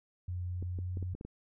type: tone with pitch glide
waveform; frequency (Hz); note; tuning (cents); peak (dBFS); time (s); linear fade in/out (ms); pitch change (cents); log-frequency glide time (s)
sine; 89.5 to 90.96; F2 to F#2; +43 to -29; -34; 0.28-1.14; 5; +28; 0.6-0.99
type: clicks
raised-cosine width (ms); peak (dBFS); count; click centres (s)
3; -30; 7; 0.626 / 0.788 / 0.972 / 1.027 / 1.15 / 1.211 / 1.25
effects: none